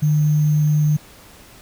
sine tone with sample-and-hold, 150.8 Hz, D3, 46 cents sharp, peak -13 dBFS, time 0.02-0.97 s, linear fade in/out 10 ms, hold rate 6300 Hz, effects pink hiss -45 dBFS RMS until 1.61 s

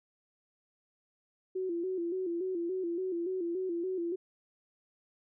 sine tone with vibrato, 356.8 Hz, F4, 37 cents sharp, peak -31 dBFS, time 1.55-4.16 s, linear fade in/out 10 ms, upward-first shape square, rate 3.5 Hz, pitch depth 81 cents each way, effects none

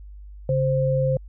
sine tone pair together, 138.52 / 523 Hz, C#3 / C5, -1 / -1 cents, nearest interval octave + major seventh, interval 2300 cents, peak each -21 dBFS, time 0.49-1.17 s, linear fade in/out 2 ms, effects added 50 Hz sine -38 dBFS peak until 1.28 s

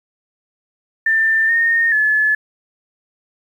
sine tone with pitch steps, 1787 / 1839 / 1721 Hz, A6 / A#6 / A6, +26 / -24 / -39 cents, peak -12 dBFS, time 1.06-2.35 s, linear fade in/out 5 ms, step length 430 ms, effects 8-bit

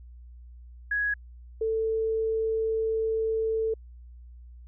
sine tone pair in turn, 1667 / 444.1 Hz, G#6 / A4, +6 / +16 cents, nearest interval octave + major seventh, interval 2290 cents, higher first, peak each -24 dBFS, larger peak neither, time 0.91-1.14 / 1.61-3.74 s, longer second, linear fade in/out 5 ms, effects added 60 Hz sine -44 dBFS peak until 4.67 s

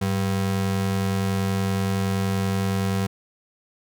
square ring-modulated tone, 146.83 Hz, D3, in tune, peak -19 dBFS, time 0.01-3.07 s, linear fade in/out 10 ms, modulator 45.3 Hz, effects none

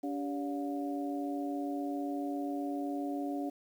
harmonic tone with a mistuned harmonic, 142.9 Hz, D3, 47 cents flat, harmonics 2 / 3 / 4 / 5, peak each -34 / -44 / -44 / -41 dBFS, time 0.03-3.5 s, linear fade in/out 10 ms, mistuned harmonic 3, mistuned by -150 cents, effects 10-bit

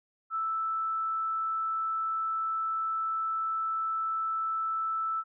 sine tone, 1318.5 Hz, E6, in tune, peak -28 dBFS, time 0.3-5.24 s, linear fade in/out 50 ms, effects none

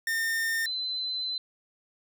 45% pulse / sine tone pair in turn, 1816 / 4046 Hz, A#6 / B7, -46 / +41 cents, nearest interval octave + major second, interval 1387 cents, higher second, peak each -26 / -29 dBFS, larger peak first, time 0.07-0.66 / 0.66-1.38 s, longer second, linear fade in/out 2 ms, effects none

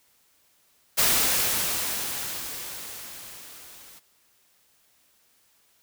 white noise with level ramp, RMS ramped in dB -20 to -49 dBFS, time 0.97-4 s, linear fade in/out 20 ms, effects white hiss -64 dBFS RMS until 5.82 s

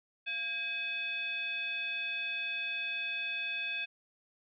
sine tone with frequency modulation, 2546 Hz, D#7, 39 cents sharp, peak -33 dBFS, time 0.26-3.86 s, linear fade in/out 20 ms, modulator 929 Hz, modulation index 0.82, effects none

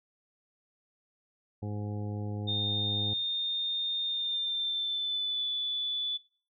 harmonic tone, 103.83 Hz, G#2, in tune, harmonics 1 / 2 / 3 / 4 / 5 / 7 / 8, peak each -34 / -40 / -44 / -46 / -48 / -51 / -52 dBFS, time 1.62-3.14 s, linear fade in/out 10 ms
sine tone with pitch glide, 3645 to 3470 Hz, A#7 to A7, -40 to -25 cents, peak -29 dBFS, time 2.47-6.18 s, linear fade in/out 20 ms, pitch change -85 cents, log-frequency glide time 4.05-5.46 s
effects noise-tail reverb RT60 0.4 s tail -22 dB re dry

